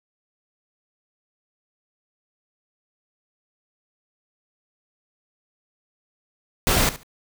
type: noise with echo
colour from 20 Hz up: pink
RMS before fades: -19 dBFS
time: 6.67-6.89 s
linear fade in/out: 0 ms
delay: 71 ms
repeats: 2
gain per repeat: -15 dB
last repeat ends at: 7.032 s
effects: none